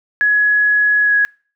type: tone with pitch glide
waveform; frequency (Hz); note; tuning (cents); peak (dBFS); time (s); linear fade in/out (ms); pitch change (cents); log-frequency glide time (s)
sine; 1683 to 1667.5; G#6 to G#6; +23 to +7; -10; 0.21-1.25; 0; -16; 1.02-1.14
effects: noise-tail reverb RT60 0.4 s tail -26 dB re dry